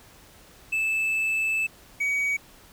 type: tone pair in turn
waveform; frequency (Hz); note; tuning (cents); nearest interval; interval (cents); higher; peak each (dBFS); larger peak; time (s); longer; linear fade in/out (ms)
triangle; 2627 / 2260; E7 / C#7; -7 / +33; minor third; 260; first; -21; neither; 0.72-1.67 / 2-2.37; first; 10
effects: pink hiss -52 dBFS RMS until 2.72 s